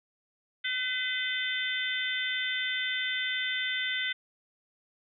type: harmonic tone with a mistuned harmonic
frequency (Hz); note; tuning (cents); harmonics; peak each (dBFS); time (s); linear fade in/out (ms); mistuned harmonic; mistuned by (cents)
507; B4; +45; 3 / 4 / 5 / 6 / 7; -35 / -32 / -43 / -36 / -35; 0.64-4.13; 10; 6; +17
effects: none